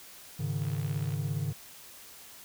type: chord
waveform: triangle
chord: Ab suspended fourth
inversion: none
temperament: just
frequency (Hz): 103.83 / 138.43 / 155.74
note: Ab2 / Db3 / Eb3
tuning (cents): 0 / -2 / +2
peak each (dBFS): -33 / -31 / -32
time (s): 0.39-1.53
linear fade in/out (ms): 10
type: click train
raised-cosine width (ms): 0.3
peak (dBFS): -32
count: 33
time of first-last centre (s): 0.62-1.139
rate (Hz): 61.7
effects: white hiss -50 dBFS RMS until 2.44 s